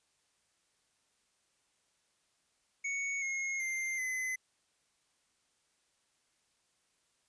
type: tone with pitch steps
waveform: square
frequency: 2223 / 2158 / 2096 / 2035 Hz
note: C#7 / C#7 / C7 / C7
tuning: +4 / -47 / +2 / -49 cents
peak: -34 dBFS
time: 2.84-4.36 s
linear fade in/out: 10 ms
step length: 380 ms
effects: white hiss -75 dBFS RMS until 7.28 s + resampled to 22050 Hz